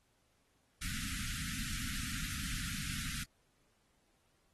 pink band-stop noise, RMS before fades -40 dBFS, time 0.81-3.24 s, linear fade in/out 10 ms, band 270 to 1300 Hz, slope 96 dB/octave, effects pink hiss -75 dBFS RMS until 4.53 s + AAC 32 kbps

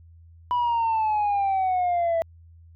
sine exponential sweep, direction down, 987.8 to 656 Hz, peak -18 dBFS, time 0.51-2.22 s, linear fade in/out 0 ms, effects tanh soft clip ceiling -19 dBFS + added 83 Hz sine -47 dBFS peak until 2.75 s

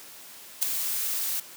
blue noise with ADSR envelope, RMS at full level -21 dBFS, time 0.61-1.4 s, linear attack 18 ms, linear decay 7 ms, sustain -8 dB, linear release 4 ms, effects white hiss -46 dBFS RMS until 1.56 s + high-pass 150 Hz 12 dB/octave

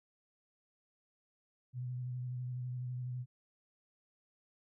sine tone with vibrato, 125 Hz, B2, 21 cents sharp, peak -37 dBFS, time 1.73-3.26 s, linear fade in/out 50 ms, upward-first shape square, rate 12 Hz, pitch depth 20 cents each way, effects none

